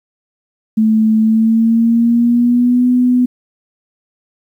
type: tone with pitch glide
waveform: sine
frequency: 219 to 248.7 Hz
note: A3 to B3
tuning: -8 to +12 cents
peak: -8 dBFS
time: 0.77-3.26 s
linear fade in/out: 10 ms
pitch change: +220 cents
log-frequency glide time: 1.19-2.87 s
effects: 8-bit